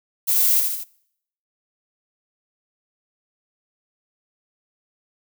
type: noise with echo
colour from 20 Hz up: violet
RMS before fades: -19 dBFS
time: 0.27-0.61 s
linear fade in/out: 20 ms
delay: 78 ms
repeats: 3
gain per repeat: -4 dB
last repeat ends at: 0.844 s
effects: noise-tail reverb RT60 0.7 s tail -23 dB re dry